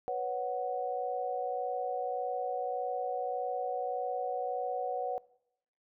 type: chord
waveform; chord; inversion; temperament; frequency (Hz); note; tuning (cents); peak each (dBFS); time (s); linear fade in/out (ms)
sine; B suspended second; none; just; 493.9 / 555.6 / 740.8; B4 / C#5 / F#5; 0 / +4 / +2; -36 / -38 / -34; 0.08-5.18; 0
effects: noise-tail reverb RT60 0.8 s tail -22 dB re dry